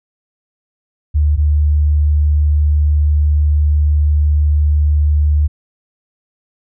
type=tone pair in turn; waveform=sine; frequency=74.5 / 74.5 Hz; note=D2 / D2; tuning=+25 / +25 cents; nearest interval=unison; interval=0 cents; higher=neither; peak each=-9 dBFS; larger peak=neither; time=1.14-1.37 / 1.37-5.48 s; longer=second; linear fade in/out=20 ms; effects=none